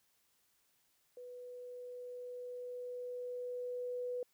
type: tone with level ramp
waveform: sine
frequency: 493.9 Hz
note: B4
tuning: in tune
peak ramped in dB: -47 to -36 dBFS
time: 1.17-4.23 s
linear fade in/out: 2 ms
effects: white hiss -75 dBFS RMS until 4.33 s